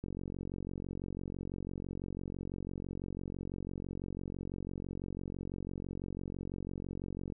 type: click train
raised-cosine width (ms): 3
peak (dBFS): -27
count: 336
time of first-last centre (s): 0.04-7.323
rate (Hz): 46
effects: none